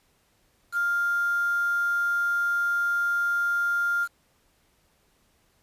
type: tone with quantisation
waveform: sine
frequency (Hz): 1400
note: F6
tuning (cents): +4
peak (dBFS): -22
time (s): 0.72-4.08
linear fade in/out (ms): 50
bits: 7
effects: pink hiss -66 dBFS RMS until 5.62 s + resampled to 32000 Hz